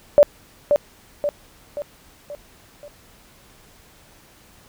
sine tone with echo, 583 Hz, D5, 13 cents flat, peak -6 dBFS, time 0.18-0.23 s, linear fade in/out 0 ms, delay 530 ms, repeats 5, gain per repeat -6 dB, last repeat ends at 2.88 s, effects pink hiss -51 dBFS RMS until 4.68 s

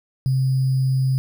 sine tone with sample-and-hold, 131.9 Hz, C3, 14 cents sharp, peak -16 dBFS, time 0.26-1.18 s, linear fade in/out 0 ms, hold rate 4900 Hz, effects none

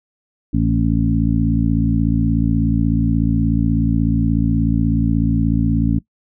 harmonic tone with a mistuned harmonic, 56.5 Hz, A1, 47 cents sharp, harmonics 1 / 2 / 3 / 4 / 5, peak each -20 / -20 / -20 / -20 / -20 dBFS, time 0.53-5.99 s, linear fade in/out 10 ms, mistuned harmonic 5, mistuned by -16 cents, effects noise-tail reverb RT60 0.1 s tail -20 dB re dry

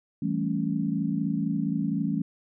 sine chord, A dominant seventh, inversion second, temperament equal, 164.81 / 196 / 220 / 277.2 Hz, E3 / G3 / A3 / C#4, 0 / 0 / 0 / 0 cents, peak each -30 dBFS, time 0.22-2.22 s, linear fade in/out 5 ms, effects none

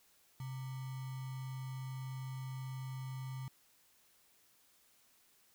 sine tone with sample-and-hold, 130.81 Hz, C3, in tune, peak -40 dBFS, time 0.4-3.48 s, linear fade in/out 2 ms, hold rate 1050 Hz, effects white hiss -69 dBFS RMS until 5.54 s

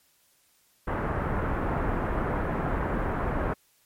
pink low-pass noise, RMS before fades -28 dBFS, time 0.87-3.54 s, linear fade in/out 10 ms, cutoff 1600 Hz, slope 24 dB/octave, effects white hiss -65 dBFS RMS until 3.85 s + MP3 64 kbps

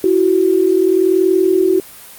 sine tone pair together, 334.7 / 375.5 Hz, E4 / F#4, +26 / +26 cents, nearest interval major second, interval 200 cents, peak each -15 / -11 dBFS, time 0.04-1.8 s, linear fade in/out 2 ms, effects white hiss -37 dBFS RMS until 2.18 s + Opus 32 kbps

